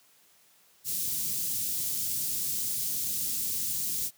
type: band-stop noise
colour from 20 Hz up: white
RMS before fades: -31 dBFS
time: 0.84-4.11 s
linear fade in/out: 50 ms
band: 190 to 5700 Hz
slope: 12 dB/octave
effects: white hiss -62 dBFS RMS until 4.17 s + high-pass 100 Hz 12 dB/octave